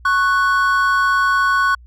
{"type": "tone pair together", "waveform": "triangle", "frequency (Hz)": [1102.4, 1486], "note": ["C#6", "F#6"], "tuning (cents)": [-10, 7], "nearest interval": "perfect fourth", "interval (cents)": 517, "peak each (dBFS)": -14, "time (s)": [0.05, 1.75], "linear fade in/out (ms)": 5, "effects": ["added 60 Hz sine -40 dBFS peak until 1.86 s"]}